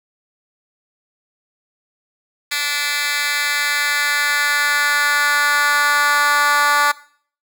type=tone with high-pass filter sweep; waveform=10% pulse; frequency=290.4 Hz; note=D4; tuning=19 cents flat; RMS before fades=-17 dBFS; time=2.51-6.92 s; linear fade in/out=10 ms; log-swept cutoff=2500 to 1100 Hz; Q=1.9; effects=noise-tail reverb RT60 0.5 s tail -19 dB re dry